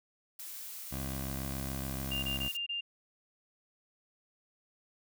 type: noise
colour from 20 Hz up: blue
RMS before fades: -44 dBFS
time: 0.39-2.57 s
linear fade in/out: 5 ms
type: tone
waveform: 15% pulse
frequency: 67 Hz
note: C2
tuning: 42 cents sharp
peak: -30 dBFS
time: 0.91-2.49 s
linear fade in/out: 20 ms
type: tone bursts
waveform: sine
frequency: 2800 Hz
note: F7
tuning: 4 cents sharp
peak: -33 dBFS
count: 5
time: 2.11-2.81 s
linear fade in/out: 10 ms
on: 120 ms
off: 25 ms
effects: none